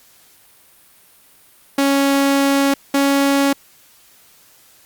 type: tone pair in turn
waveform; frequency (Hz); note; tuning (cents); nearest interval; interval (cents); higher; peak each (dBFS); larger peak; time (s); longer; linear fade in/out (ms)
sawtooth; 277.2 / 278.2; C#4 / C#4; 0 / +6; unison; 6; second; -9; neither; 1.78-2.74 / 2.94-3.53; first; 5
effects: white hiss -50 dBFS RMS until 4.85 s + Opus 48 kbps